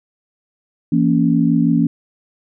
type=chord; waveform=sine; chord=A# diminished; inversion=second; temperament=just; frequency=167.82 / 233.1 / 279.7 Hz; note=E3 / A#3 / C#4; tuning=+31 / 0 / +16 cents; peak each=-16 dBFS; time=0.92-1.87 s; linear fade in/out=5 ms; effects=none